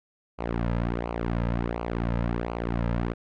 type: tone with flanger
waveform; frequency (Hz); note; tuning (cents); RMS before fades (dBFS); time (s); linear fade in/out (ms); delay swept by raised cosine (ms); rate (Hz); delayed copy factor
sawtooth; 58.27; A#1; 0; -28; 0.38-3.14; 20; 0.55 to 2.75; 1.4; -0.75
effects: low-pass 2000 Hz 12 dB/octave